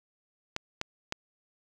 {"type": "clicks", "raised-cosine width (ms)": 0.2, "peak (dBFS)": -14, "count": 3, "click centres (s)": [0.564, 0.814, 1.124], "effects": []}